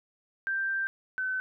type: tone pair in turn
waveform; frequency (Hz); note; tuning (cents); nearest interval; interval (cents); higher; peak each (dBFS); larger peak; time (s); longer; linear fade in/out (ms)
sine; 1573 / 1520.3; G6 / F#6; +6 / +47; minor second; 59; first; -27 / -28; first; 0.47-0.87 / 1.18-1.4; first; 0
effects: none